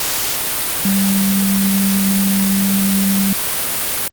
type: tone in noise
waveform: sine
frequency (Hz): 195.5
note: G3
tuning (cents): -4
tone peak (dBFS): -13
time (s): 0.85-3.33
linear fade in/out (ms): 2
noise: white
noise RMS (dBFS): -19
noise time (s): 0-4.08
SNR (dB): +3
effects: Opus 48 kbps